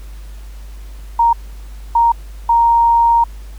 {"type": "tone bursts at uneven times", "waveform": "sine", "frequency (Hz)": 932.3, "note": "A#5", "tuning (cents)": 0, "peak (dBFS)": -8, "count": 3, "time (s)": [[1.19, 1.33], [1.95, 2.12], [2.49, 3.24]], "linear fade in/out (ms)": 5, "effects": ["added 50 Hz sine -29 dBFS peak until 3.58 s", "pink hiss -46 dBFS RMS until 3.58 s"]}